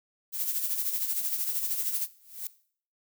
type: noise with tremolo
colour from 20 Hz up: violet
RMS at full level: -28 dBFS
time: 0.32-2.08 s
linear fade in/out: 50 ms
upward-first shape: sine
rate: 13 Hz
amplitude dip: 55%
type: noise with exponential growth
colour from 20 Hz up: violet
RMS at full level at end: -32 dBFS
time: 2.11-2.47 s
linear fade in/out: 1 ms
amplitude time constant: 77 ms
effects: noise-tail reverb RT60 0.5 s tail -17 dB re dry